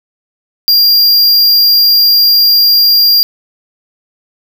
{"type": "tone", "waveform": "square", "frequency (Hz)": 4782, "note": "D8", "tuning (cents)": 30, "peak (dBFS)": -5, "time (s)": [0.68, 3.23], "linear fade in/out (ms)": 0, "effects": []}